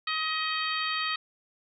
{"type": "harmonic tone", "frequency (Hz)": 631, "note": "D#5", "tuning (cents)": 24, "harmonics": [2, 3, 4, 5, 6, 7], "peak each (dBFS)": [-32, -34, -35, -36, -37, -37], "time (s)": [0.07, 1.16], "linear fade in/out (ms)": 5, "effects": []}